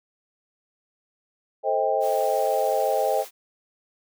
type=chord; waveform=sine; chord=A half-diminished seventh; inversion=none; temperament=just; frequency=440 / 528 / 633.6 / 792 Hz; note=A4 / C5 / Eb5 / G5; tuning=0 / +16 / +31 / +18 cents; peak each=-28 / -25 / -25 / -25 dBFS; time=1.63-3.25 s; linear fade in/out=50 ms
type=high-pass noise; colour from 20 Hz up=white; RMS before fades=-41 dBFS; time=2-3.31 s; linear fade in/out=50 ms; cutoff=300 Hz; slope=48 dB/octave
effects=none